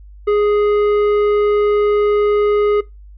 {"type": "tone with tanh clipping", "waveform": "sine", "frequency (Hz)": 415.3, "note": "G#4", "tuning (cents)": 0, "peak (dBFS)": -13, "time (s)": [0.27, 2.81], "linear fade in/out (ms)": 10, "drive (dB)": 10, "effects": ["noise-tail reverb RT60 0.2 s tail -21 dB re dry", "added 50 Hz sine -36 dBFS peak until 3.17 s"]}